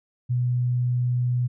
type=tone; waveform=sine; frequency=123.47 Hz; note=B2; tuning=in tune; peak=-20 dBFS; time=0.29-1.48 s; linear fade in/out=20 ms; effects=none